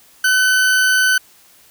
40% pulse tone, 1512 Hz, F#6, 37 cents sharp, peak -11 dBFS, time 0.24-1.18 s, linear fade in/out 5 ms, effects white hiss -49 dBFS RMS until 1.7 s

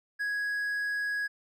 triangle tone, 1663 Hz, G#6, 2 cents sharp, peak -27 dBFS, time 0.19-1.28 s, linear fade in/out 20 ms, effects none

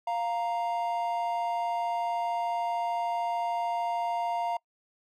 triangle tone pair together, 698.9 / 932.3 Hz, F5 / A#5, +1 / 0 cents, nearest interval perfect fourth, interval 499 cents, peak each -28 / -29 dBFS, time 0.07-4.57 s, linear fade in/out 5 ms, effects noise-tail reverb RT60 0.1 s tail -24 dB re dry

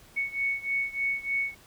sine beating tone pair, 2217 / 2220.3 Hz, C#7 / C#7, 0 / +2 cents, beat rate 3.3 Hz, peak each -29 / -31 dBFS, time 0.16-1.55 s, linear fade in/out 20 ms, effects pink hiss -55 dBFS RMS until 1.66 s

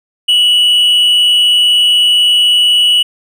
triangle tone with amplitude modulation, 2941 Hz, F#7, 11 cents flat, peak -3 dBFS, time 0.28-3.03 s, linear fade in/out 10 ms, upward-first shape sine, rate 210 Hz, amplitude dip 40%, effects none

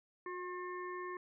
harmonic tone with a mistuned harmonic, 358.3 Hz, F4, 44 cents sharp, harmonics 1 / 3 / 5 / 6, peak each -43 / -44 / -49 / -56 dBFS, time 0.26-1.17 s, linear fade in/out 2 ms, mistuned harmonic 1, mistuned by +16 cents, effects none

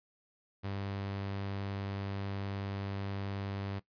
sawtooth tone, 98.8 Hz, G2, 14 cents sharp, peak -32 dBFS, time 0.63-3.8 s, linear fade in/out 20 ms, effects noise-tail reverb RT60 0.1 s tail -17 dB re dry + resampled to 11025 Hz

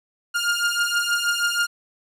sawtooth beating tone pair, 1409 / 1415.3 Hz, F6 / F6, +15 / +23 cents, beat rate 6.3 Hz, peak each -19 / -20 dBFS, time 0.34-1.67 s, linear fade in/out 20 ms, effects low-pass 12000 Hz 12 dB/octave

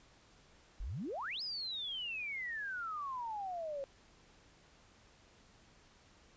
sine exponential two-way sweep, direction up then down, 38.34 to 5160 to 537 Hz, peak -38 dBFS, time 0.8-3.84 s, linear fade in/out 0 ms, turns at 1.42 s, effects pink hiss -64 dBFS RMS until 6.36 s + resampled to 16000 Hz

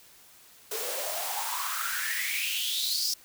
white noise with high-pass filter sweep, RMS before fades -31 dBFS, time 0.71-3.14 s, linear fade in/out 5 ms, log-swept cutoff 410 to 5300 Hz, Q 7.7, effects white hiss -55 dBFS RMS until 3.24 s

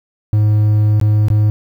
triangle tone with dropouts, 106 Hz, G#2, 36 cents sharp, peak -7 dBFS, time 0.33-1.5 s, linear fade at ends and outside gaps 0 ms, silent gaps 0.999-1.013 / 1.284-1.302 s, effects 8-bit

